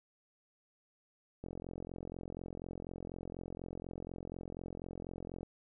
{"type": "click train", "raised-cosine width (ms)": 2, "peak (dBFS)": -30, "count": 177, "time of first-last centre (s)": [1.44, 5.431], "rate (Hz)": 44.1, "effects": []}